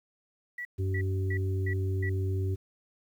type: tone bursts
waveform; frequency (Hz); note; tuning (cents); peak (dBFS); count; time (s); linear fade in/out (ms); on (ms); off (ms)
sine; 1948; B6; -24; -34; 5; 0.58-2.095; 5; 71; 290
type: harmonic tone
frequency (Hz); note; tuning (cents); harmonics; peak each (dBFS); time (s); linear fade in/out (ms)
95.1; F#2; +48; 1 / 3 / 4; -27 / -42 / -37; 0.78-2.56; 20
effects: 10-bit